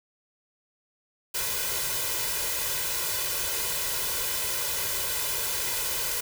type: noise with comb filter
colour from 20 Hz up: white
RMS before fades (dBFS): -29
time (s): 1.34-6.21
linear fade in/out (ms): 10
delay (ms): 2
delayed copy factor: +0.75
effects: none